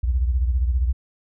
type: beating tone pair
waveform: sine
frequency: 61.2 / 76.2 Hz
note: B1 / D#2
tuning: -15 / -36 cents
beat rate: 15 Hz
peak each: -18 / -26 dBFS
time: 0.03-0.93 s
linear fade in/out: 10 ms
effects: none